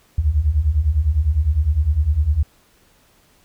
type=beating tone pair; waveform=sine; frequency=68.8 / 78.7 Hz; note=C#2 / D#2; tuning=-12 / +20 cents; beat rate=9.9 Hz; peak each=-19 / -16 dBFS; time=0.18-2.43 s; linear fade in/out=5 ms; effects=pink hiss -56 dBFS RMS until 3.44 s